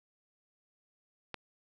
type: click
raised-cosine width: 0.3 ms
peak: -22 dBFS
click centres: 1.343 s
effects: none